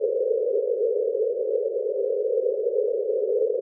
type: band-pass noise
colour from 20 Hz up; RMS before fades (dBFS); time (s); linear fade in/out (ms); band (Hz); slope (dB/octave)
white; -24; 0-3.61; 20; 410 to 530; 96
effects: none